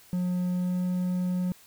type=tone with pitch glide; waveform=triangle; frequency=180 to 181.04 Hz; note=F#3 to F#3; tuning=-47 to -37 cents; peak=-23 dBFS; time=0.13-1.52 s; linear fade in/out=0 ms; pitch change=+10 cents; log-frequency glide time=0.54-0.84 s; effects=white hiss -55 dBFS RMS until 1.66 s